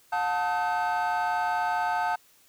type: tone cluster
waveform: triangle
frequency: 719 / 884 / 1265 / 1535 Hz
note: F#5 / A5 / D#6 / G6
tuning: -50 / +8 / +28 / -37 cents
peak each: -26 / -25 / -33 / -30 dBFS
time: 0.12-2.16 s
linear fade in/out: 10 ms
effects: tanh soft clip ceiling -17 dBFS + white hiss -60 dBFS RMS until 2.48 s